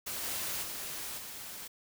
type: noise with level steps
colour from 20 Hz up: white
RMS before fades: -38 / -36 / -40 / -44 dBFS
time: 0.06-1.68 s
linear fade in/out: 10 ms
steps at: 0.22 / 0.62 / 1.17 s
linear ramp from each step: 20 ms
effects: none